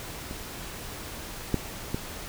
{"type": "clicks", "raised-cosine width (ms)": 3, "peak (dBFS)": [-24, -10, -14], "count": 3, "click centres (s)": [0.311, 1.543, 1.945], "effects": ["pink hiss -39 dBFS RMS until 2.28 s"]}